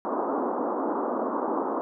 pink band-pass noise, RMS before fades -28 dBFS, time 0.05-1.81 s, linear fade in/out 0 ms, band 240 to 1200 Hz, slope 48 dB/octave, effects none

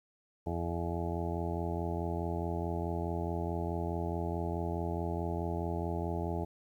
harmonic tone, 84.7 Hz, E2, 48 cents sharp, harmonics 1 / 2 / 3 / 4 / 5 / 7 / 8 / 9 / 10, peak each -36 / -39 / -44 / -40 / -41 / -45 / -43 / -46 / -44 dBFS, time 0.46-6.45 s, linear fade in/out 10 ms, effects 11-bit

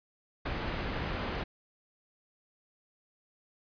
pink low-pass noise, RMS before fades -35 dBFS, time 0.45-1.44 s, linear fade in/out 10 ms, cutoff 2900 Hz, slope 12 dB/octave, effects resampled to 11025 Hz

